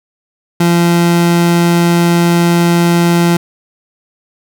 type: tone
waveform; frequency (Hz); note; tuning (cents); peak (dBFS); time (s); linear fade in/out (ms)
30% pulse; 171.6; F3; -30; -5; 0.6-3.37; 5
effects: none